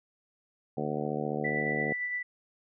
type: harmonic tone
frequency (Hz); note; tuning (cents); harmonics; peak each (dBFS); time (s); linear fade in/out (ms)
74.7; D2; +30; 2 / 3 / 4 / 5 / 6 / 7 / 8 / 9 / 10; -37 / -36 / -39 / -39 / -36 / -38 / -43 / -43 / -39; 0.77-1.93; 5
type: tone with tremolo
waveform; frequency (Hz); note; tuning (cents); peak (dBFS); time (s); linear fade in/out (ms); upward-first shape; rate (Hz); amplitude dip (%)
sine; 1975.5; B6; 0; -29; 1.44-2.23; 10; sine; 8.8; 35
effects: none